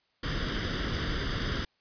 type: noise with comb filter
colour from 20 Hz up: pink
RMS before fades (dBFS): -31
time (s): 0.23-1.65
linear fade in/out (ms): 5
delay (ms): 0.6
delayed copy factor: +0.7
effects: white hiss -72 dBFS RMS until 1.8 s + resampled to 11025 Hz